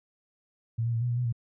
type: tone with pitch steps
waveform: sine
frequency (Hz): 114.5 / 117.7 / 114.5 / 122.4 / 119.5 / 123.8 / 117.3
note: A#2 / A#2 / A#2 / B2 / A#2 / B2 / A#2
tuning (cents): -31 / +17 / -31 / -15 / +43 / +5 / +11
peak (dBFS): -25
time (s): 0.78-1.326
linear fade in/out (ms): 10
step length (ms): 78
effects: none